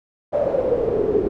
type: noise with band-pass filter sweep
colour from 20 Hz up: brown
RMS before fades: -20 dBFS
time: 0.32-1.29 s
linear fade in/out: 20 ms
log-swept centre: 590 to 390 Hz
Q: 9.4
effects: none